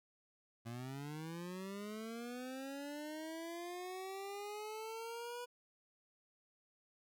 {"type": "linear sweep", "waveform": "25% pulse", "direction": "up", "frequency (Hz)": [113.7, 490], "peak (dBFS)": -40, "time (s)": [0.65, 5.46], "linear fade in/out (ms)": 20, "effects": []}